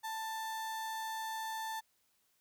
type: tone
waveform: 35% pulse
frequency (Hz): 886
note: A5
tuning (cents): +12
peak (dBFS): -36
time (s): 0.03-1.81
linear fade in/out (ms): 20
effects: white hiss -75 dBFS RMS until 2.4 s